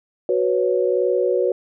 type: chord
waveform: sine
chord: F# suspended fourth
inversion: none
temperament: just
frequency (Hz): 370 / 493.3 / 555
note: F#4 / B4 / C#5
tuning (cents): 0 / -2 / +2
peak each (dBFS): -20 / -20 / -22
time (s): 0.29-1.52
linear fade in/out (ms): 2
effects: none